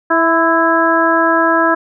harmonic tone with a mistuned harmonic, 329 Hz, E4, 3 cents flat, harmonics 1 / 2 / 3 / 4 / 5, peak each -16 / -16 / -16 / -16 / -16 dBFS, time 0.1-1.75 s, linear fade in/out 10 ms, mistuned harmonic 3, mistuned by +29 cents, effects none

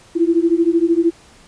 sine beating tone pair, 329.6 / 342.6 Hz, E4 / F4, 0 / -33 cents, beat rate 13 Hz, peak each -15 dBFS, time 0.15-1.11 s, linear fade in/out 20 ms, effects pink hiss -47 dBFS RMS until 1.47 s + resampled to 22050 Hz

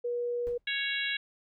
sine tone, 481.8 Hz, B4, 43 cents flat, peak -29 dBFS, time 0.04-0.58 s, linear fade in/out 10 ms
brown noise with exponential decay, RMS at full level -43 dBFS, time 0.47-0.67 s, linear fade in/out 0 ms, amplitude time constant 42 ms
harmonic tone, 554.4 Hz, C#5, in tune, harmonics 3 / 4 / 5 / 6 / 7, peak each -34 / -35 / -36 / -37 / -37 dBFS, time 0.67-1.17 s, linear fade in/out 5 ms
effects none

